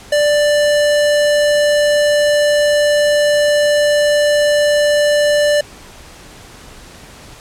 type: tone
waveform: square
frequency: 589 Hz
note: D5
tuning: 5 cents sharp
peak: -11 dBFS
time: 0.12-5.61 s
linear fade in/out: 5 ms
effects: pink hiss -38 dBFS RMS until 7.4 s + low-pass 10000 Hz 12 dB/octave